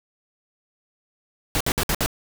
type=noise bursts; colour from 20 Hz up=pink; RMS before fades=-22 dBFS; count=5; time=1.55-2.061 s; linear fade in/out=0 ms; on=55 ms; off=59 ms; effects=none